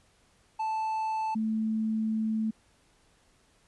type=tone pair in turn; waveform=triangle / sine; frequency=878 / 219.5 Hz; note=A5 / A3; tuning=-4 / -4 cents; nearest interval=2 octaves; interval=2400 cents; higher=first; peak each=-26 dBFS; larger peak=neither; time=0.59-1.35 / 1.35-2.51 s; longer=second; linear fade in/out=10 ms; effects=pink hiss -65 dBFS RMS until 3.67 s + resampled to 24000 Hz